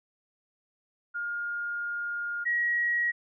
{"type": "tone pair in turn", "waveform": "sine", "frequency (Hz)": [1417, 1904.4], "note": ["F6", "A#6"], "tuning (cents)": [25, 37], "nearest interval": "perfect fourth", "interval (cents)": 512, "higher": "second", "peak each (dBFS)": [-30, -24], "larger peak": "second", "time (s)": [[1.14, 2.45], [2.45, 3.12]], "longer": "first", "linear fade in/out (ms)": 20, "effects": []}